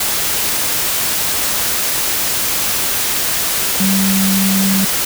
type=tone in noise; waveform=sine; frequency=193.4 Hz; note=G3; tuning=23 cents flat; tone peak=-13 dBFS; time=3.8-4.85 s; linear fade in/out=5 ms; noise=white; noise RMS=-17 dBFS; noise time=0-5.05 s; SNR=+1 dB; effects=none